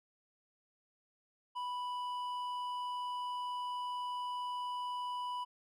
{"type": "tone with hard clipping", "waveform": "triangle", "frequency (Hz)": 987.8, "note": "B5", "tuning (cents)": 0, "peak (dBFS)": -38, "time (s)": [1.55, 5.45], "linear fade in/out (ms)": 20, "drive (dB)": 10, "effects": []}